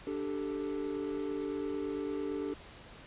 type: chord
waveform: triangle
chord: D suspended fourth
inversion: none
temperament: just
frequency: 293.7 / 391.6 / 440.5 Hz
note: D4 / G4 / A4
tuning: 0 / -2 / +2 cents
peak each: -35 / -36 / -37 dBFS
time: 0.07-2.54 s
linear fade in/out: 2 ms
effects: pink hiss -52 dBFS RMS until 3.06 s + resampled to 8000 Hz